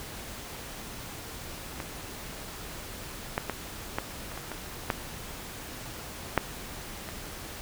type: clicks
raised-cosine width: 0.5 ms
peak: -19 / -11 / -14 / -13 / -26 / -23 / -21 / -10 / -6 / -22 dBFS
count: 10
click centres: 1.802 / 3.379 / 3.497 / 3.985 / 4.318 / 4.376 / 4.517 / 4.902 / 6.377 / 7.089 s
effects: pink hiss -41 dBFS RMS until 7.61 s